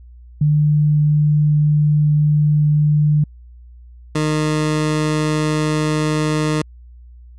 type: tone pair in turn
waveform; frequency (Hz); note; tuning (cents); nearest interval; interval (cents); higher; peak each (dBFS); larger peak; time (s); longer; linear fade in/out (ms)
sine / 20% pulse; 149.7 / 153.46; D3 / D#3; +33 / -24; unison; 43; second; -11; neither; 0.41-3.24 / 4.15-6.62; first; 5
effects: added 60 Hz sine -38 dBFS peak until 7.38 s + resampled to 22050 Hz